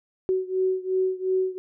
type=beating tone pair; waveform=sine; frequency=373.6 / 376.4 Hz; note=F#4 / F#4; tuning=+17 / +30 cents; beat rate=2.8 Hz; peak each=-24 / -26 dBFS; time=0.29-1.58 s; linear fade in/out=0 ms; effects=none